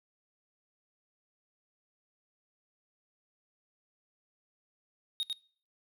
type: tone with echo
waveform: triangle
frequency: 3729 Hz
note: A#7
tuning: in tune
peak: -28 dBFS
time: 5.2-5.23 s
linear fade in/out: 0 ms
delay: 98 ms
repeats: 1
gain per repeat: -2 dB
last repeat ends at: 5.328 s
effects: noise-tail reverb RT60 0.5 s tail -23 dB re dry